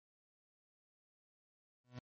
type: tone with exponential growth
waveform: 30% pulse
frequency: 124 Hz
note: B2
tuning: 7 cents sharp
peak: -40 dBFS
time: 1.84-1.99 s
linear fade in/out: 5 ms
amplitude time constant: 32 ms
effects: MP3 32 kbps